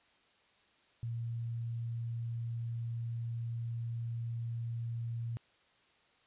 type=tone; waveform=sine; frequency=116.54 Hz; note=A#2; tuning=in tune; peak=-35 dBFS; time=1.03-5.37 s; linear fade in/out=0 ms; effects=white hiss -68 dBFS RMS until 6.26 s + resampled to 8000 Hz